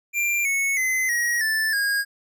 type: tone with pitch steps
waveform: square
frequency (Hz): 2376 / 2204 / 2045 / 1896.8 / 1759.5 / 1632.3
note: D7 / C#7 / C7 / A#6 / A6 / G#6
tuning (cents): +20 / -11 / -40 / +30 / 0 / -30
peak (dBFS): -21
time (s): 0.13-2.05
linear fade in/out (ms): 50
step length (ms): 320
effects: none